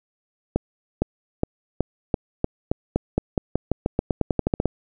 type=accelerating click train; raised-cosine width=2 ms; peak=-6 dBFS; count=22; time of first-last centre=0.56-4.657 s; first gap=460 ms; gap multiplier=0.9; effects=none